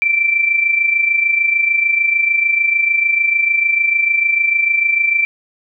sine tone with amplitude modulation, 2344 Hz, D7, 4 cents flat, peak -9 dBFS, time 0.02-5.25 s, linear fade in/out 0 ms, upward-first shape sine, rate 26.7 Hz, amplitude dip 60%, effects none

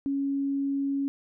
sine tone, 277.2 Hz, C#4, in tune, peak -25 dBFS, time 0.06-1.08 s, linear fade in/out 0 ms, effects none

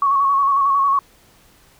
sine tone with vibrato, 1108.7 Hz, C#6, in tune, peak -13 dBFS, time 0.02-0.99 s, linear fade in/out 2 ms, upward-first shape square, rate 11 Hz, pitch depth 32 cents each way, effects pink hiss -52 dBFS RMS until 1.79 s

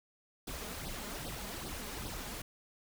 pink noise with flanger, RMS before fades -42 dBFS, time 0.47-2.42 s, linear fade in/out 5 ms, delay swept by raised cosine 0.21 to 4.91 ms, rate 2.5 Hz, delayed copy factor +0.7, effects none

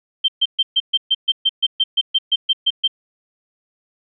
sine tone bursts, 3136 Hz, G7, in tune, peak -12 dBFS, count 16, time 0.24-2.878 s, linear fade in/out 10 ms, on 43 ms, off 130 ms, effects none

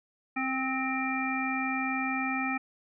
harmonic tone with a mistuned harmonic, 263.5 Hz, C4, 12 cents sharp, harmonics 1 / 3 / 5 / 7 / 9, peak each -32 / -35 / -36 / -37 / -33 dBFS, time 0.36-2.58 s, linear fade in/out 10 ms, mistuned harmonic 5, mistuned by -30 cents, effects none

